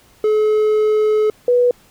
triangle / sine tone pair in turn, 428.4 / 489.8 Hz, A4 / B4, -46 / -14 cents, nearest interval major second, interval 232 cents, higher second, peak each -10 dBFS, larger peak neither, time 0.24-1.3 / 1.48-1.71 s, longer first, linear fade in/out 2 ms, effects pink hiss -51 dBFS RMS until 1.9 s

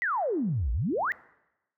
sine exponential two-way sweep, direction down then up, 2043 to 51.91 to 2043 Hz, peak -25 dBFS, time 0.02-1.12 s, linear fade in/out 0 ms, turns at 0.72 s, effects noise-tail reverb RT60 0.9 s tail -22 dB re dry

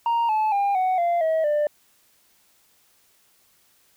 sine tone with pitch steps, 932.3 / 864.9 / 802.3 / 744.3 / 690.4 / 640.5 / 594.1 Hz, A#5 / A5 / G5 / F#5 / F5 / E5 / D5, 0 / -30 / +40 / +10 / -20 / -50 / +20 cents, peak -16 dBFS, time 0.06-1.67 s, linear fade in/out 2 ms, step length 230 ms, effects tanh soft clip ceiling -18 dBFS + white hiss -61 dBFS RMS until 3.96 s

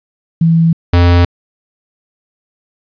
sine / square tone pair in turn, 164.81 / 87.31 Hz, E3 / F2, 0 / 0 cents, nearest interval major seventh, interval 1100 cents, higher first, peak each -6 dBFS, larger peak neither, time 0.41-0.73 / 0.93-1.25 s, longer neither, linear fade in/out 5 ms, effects resampled to 11025 Hz + 8-bit

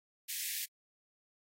white high-pass noise, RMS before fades -38 dBFS, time 0.28-0.66 s, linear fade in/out 20 ms, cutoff 1700 Hz, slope 96 dB/octave, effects AAC 48 kbps

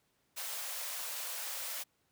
white high-pass noise, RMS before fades -40 dBFS, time 0.36-1.84 s, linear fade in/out 20 ms, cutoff 480 Hz, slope 96 dB/octave, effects pink hiss -75 dBFS RMS until 2.11 s + high-pass 80 Hz 12 dB/octave

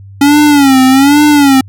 square tone with vibrato, 278.3 Hz, C#4, 7 cents sharp, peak -4 dBFS, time 0.21-1.61 s, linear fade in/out 5 ms, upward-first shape sine, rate 1.2 Hz, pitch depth 120 cents each way, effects added 98 Hz sine -29 dBFS peak until 1.68 s

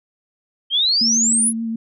sine exponential sweep, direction up, 3100 to 10840 Hz, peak -14 dBFS, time 0.7-1.53 s, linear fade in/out 50 ms
sine tone with vibrato, 227.2 Hz, A#3, 44 cents flat, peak -21 dBFS, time 1.01-1.76 s, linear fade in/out 5 ms, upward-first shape sine, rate 6.9 Hz, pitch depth 18 cents each way
effects none

